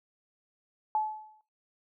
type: tone with exponential decay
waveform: sine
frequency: 861 Hz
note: A5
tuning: 38 cents flat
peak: -23 dBFS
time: 0.95-1.41 s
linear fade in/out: 1 ms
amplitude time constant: 98 ms
effects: noise-tail reverb RT60 0.3 s tail -18 dB re dry